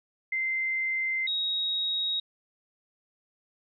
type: tone pair in turn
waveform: sine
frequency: 2080 / 3784 Hz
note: C7 / A#7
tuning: -11 / +25 cents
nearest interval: minor seventh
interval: 1036 cents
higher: second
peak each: -26 dBFS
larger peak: neither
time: 0.32-1.27 / 1.27-2.2 s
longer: first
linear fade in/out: 5 ms
effects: none